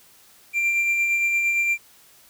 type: tone with tremolo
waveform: triangle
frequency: 2370 Hz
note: D7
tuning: 15 cents sharp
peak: -16 dBFS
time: 0.53-1.78 s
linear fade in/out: 50 ms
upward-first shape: sine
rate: 8.7 Hz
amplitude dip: 30%
effects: white hiss -53 dBFS RMS until 2.29 s